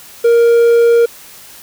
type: tone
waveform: triangle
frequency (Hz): 468.2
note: A#4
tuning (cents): +8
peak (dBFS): -4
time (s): 0.24-1.06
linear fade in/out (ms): 10
effects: white hiss -37 dBFS RMS until 1.62 s